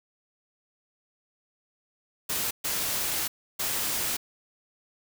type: noise bursts at uneven times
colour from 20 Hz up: white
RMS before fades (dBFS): -29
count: 3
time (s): 2.29-2.51 / 2.64-3.28 / 3.59-4.17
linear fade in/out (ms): 10
effects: none